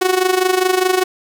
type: tone with amplitude modulation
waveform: sawtooth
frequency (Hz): 370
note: F#4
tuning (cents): 0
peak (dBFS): -6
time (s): 0.01-1.04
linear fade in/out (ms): 10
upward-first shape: sine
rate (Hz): 24.9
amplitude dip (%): 75
effects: 7-bit